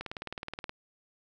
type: click train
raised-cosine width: 0.3 ms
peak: -21 dBFS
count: 14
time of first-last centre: 0.01-0.694 s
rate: 19 Hz
effects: none